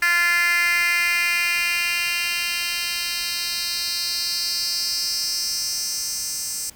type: tone with high-pass filter sweep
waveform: 10% pulse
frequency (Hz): 346.6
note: F4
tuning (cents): -13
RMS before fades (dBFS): -23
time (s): 0.02-6.7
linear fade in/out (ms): 5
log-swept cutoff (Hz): 1800 to 7000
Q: 3.4
effects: pink hiss -50 dBFS RMS until 6.75 s